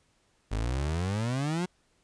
30% pulse exponential sweep, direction up, 49.97 to 185 Hz, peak -25 dBFS, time 0.51-1.66 s, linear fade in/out 10 ms, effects pink hiss -69 dBFS RMS until 2.03 s + resampled to 22050 Hz

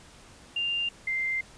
sine tone pair in turn, 2794 / 2089 Hz, F7 / C7, 0 / -3 cents, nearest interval perfect fourth, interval 503 cents, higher first, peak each -26 dBFS, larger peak neither, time 0.56-0.89 / 1.07-1.41 s, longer second, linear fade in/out 5 ms, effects pink hiss -52 dBFS RMS until 1.57 s + resampled to 22050 Hz

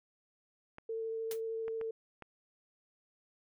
clicks, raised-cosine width 0.5 ms, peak -32 dBFS, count 4, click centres 0.784 / 1.681 / 1.813 / 2.223 s
sine tone with vibrato, 449.1 Hz, A4, 35 cents sharp, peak -35 dBFS, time 0.89-1.91 s, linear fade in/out 5 ms, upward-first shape sine, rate 13 Hz, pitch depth 9 cents each way
white noise with exponential decay, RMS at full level -39 dBFS, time 1.31-1.41 s, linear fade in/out 2 ms, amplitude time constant 20 ms
effects none

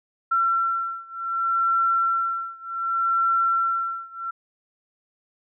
sine beating tone pair, 1354 / 1354.66 Hz, E6 / E6, +46 / +47 cents, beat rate 0.66 Hz, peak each -23 / -24 dBFS, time 0.31-4.31 s, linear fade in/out 10 ms, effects none

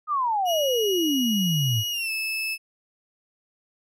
sine exponential sweep, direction down, 1264 to 104 Hz, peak -21 dBFS, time 0.07-1.84 s, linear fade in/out 50 ms
35% pulse tone with pitch glide, 2900 to 2614 Hz, F#7 to E7, -35 to -15 cents, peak -24 dBFS, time 0.45-2.58 s, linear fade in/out 50 ms, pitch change -180 cents, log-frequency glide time 1.9-2.11 s
effects none

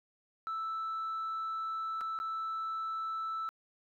sine tone with dropouts, 1318.5 Hz, E6, in tune, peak -32 dBFS, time 0.47-3.49 s, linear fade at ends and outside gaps 0 ms, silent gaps 2.009-2.013 / 2.189-2.2 s, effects tanh soft clip ceiling -32 dBFS + 12-bit

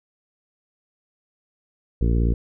harmonic tone, 57.7 Hz, A#1, 17 cents flat, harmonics 1 / 2 / 3 / 4 / 5 / 6 / 7 / 8, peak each -18 / -24 / -28 / -30 / -32 / -34 / -35 / -36 dBFS, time 2.01-2.34 s, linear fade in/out 5 ms, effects none

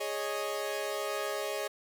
sawtooth chord, Ab suspended fourth, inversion none, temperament equal, 415.3 / 554.4 / 622.3 Hz, Ab4 / Db5 / Eb5, 0 / 0 / 0 cents, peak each -33 dBFS, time 0-1.68 s, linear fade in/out 10 ms, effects 11-bit

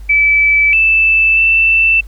sine tone with pitch steps, 2306 / 2639 / 2662 Hz, D7 / E7 / E7, -32 / +1 / +16 cents, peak -7 dBFS, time 0.09-2.01 s, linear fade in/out 10 ms, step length 640 ms, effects added 50 Hz sine -27 dBFS peak until 2.07 s + pink hiss -49 dBFS RMS until 2.07 s

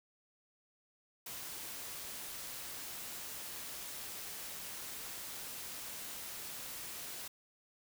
white noise, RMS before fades -45 dBFS, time 1.26-7.28 s, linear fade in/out 5 ms, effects none

